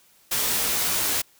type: noise with comb filter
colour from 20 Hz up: white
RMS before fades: -24 dBFS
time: 0.31-1.22 s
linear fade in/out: 10 ms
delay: 17 ms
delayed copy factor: +0.5
effects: white hiss -58 dBFS RMS until 1.39 s